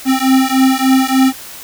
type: beating tone pair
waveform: square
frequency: 261.6 / 265 Hz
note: C4 / C4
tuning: 0 / +22 cents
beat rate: 3.4 Hz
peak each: -13 dBFS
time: 0.05-1.33 s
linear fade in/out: 50 ms
effects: white hiss -32 dBFS RMS until 1.63 s